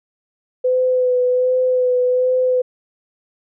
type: tone with vibrato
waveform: sine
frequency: 504 Hz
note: B4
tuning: 35 cents sharp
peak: -13 dBFS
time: 0.64-2.62 s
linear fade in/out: 10 ms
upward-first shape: sine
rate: 1.3 Hz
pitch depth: 20 cents each way
effects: none